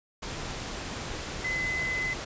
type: tone in noise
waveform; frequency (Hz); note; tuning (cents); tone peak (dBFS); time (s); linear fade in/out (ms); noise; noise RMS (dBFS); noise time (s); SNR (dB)
sine; 2030; B6; +47; -28; 1.44-2.14; 10; pink; -36; 0.22-2.25; +5
effects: resampled to 16000 Hz